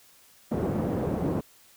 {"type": "band-pass noise", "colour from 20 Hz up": "pink", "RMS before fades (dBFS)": -28, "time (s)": [0.51, 1.41], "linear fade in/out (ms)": 10, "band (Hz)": [130, 490], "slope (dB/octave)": 12, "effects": ["white hiss -57 dBFS RMS until 1.76 s"]}